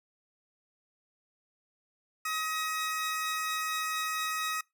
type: tone pair together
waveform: sawtooth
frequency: 1268.1 / 1900 Hz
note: D#6 / A#6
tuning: +33 / +33 cents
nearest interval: perfect fifth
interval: 700 cents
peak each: -28 / -34 dBFS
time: 2.25-4.61 s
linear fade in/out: 5 ms
effects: noise-tail reverb RT60 0.2 s tail -24 dB re dry